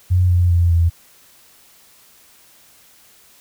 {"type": "tone with pitch steps", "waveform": "sine", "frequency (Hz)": [90.6, 88.43, 86.31, 84.24], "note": ["F#2", "F2", "F2", "E2"], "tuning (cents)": [-36, 22, -20, 38], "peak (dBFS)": -11, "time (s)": [0.1, 0.9], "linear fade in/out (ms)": 20, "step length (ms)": 200, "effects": ["white hiss -50 dBFS RMS until 3.4 s"]}